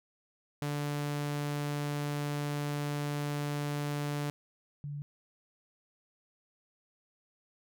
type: tone pair in turn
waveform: sawtooth / sine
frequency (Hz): 145.9 / 144.72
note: D3 / D3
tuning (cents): -11 / -25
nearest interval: unison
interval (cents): 14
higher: first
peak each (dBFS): -28 / -36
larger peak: first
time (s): 0.62-4.3 / 4.84-5.02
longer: first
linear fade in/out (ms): 0
effects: none